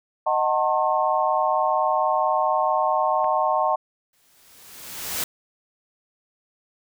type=chord; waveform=sine; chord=D# diminished seventh; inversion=none; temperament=just; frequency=622.3 / 746.7 / 896 / 1075.3 Hz; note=D#5 / F#5 / A5 / C6; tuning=0 / +16 / +31 / +47 cents; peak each=-24 dBFS; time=0.26-3.76 s; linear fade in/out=10 ms
type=click; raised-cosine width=0.5 ms; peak=-24 dBFS; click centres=3.244 s
type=noise with exponential growth; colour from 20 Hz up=white; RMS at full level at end=-25 dBFS; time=4.13-5.24 s; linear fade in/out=2 ms; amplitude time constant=240 ms
effects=none